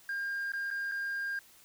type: tone with dropouts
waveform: sine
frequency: 1606 Hz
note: G6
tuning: 41 cents sharp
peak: -30 dBFS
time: 0.09-1.39 s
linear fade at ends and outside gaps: 2 ms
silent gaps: 0.52-0.535 / 0.704-0.711 / 0.915-0.919 s
effects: tanh soft clip ceiling -31 dBFS + white hiss -59 dBFS RMS until 1.64 s